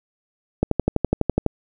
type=click train; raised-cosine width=2 ms; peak=-4 dBFS; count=11; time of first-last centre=0.63-1.463 s; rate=12 Hz; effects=none